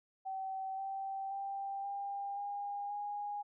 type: tone with pitch steps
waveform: sine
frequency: 767 / 777.7 / 788.6 / 799.6 / 810.7 / 822.1 Hz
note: G5 / G5 / G5 / G5 / G#5 / G#5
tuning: -38 / -14 / +10 / +34 / -42 / -18 cents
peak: -37 dBFS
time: 0.25-3.43 s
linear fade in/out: 20 ms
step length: 530 ms
effects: none